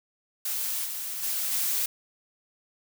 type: noise with level steps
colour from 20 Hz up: blue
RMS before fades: -30 / -34 / -29 / -27 dBFS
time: 0.45-1.86 s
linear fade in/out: 5 ms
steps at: 0.84 / 1.22 / 1.51 s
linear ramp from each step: 20 ms
effects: none